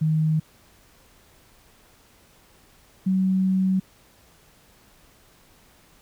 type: tone pair in turn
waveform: sine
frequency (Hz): 156.7 / 188.6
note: D#3 / F#3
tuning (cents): +13 / +33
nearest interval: minor third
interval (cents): 320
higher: second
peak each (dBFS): -18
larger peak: neither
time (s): 0.01-0.4 / 3.06-3.8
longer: second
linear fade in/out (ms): 10
effects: pink hiss -56 dBFS RMS until 6.01 s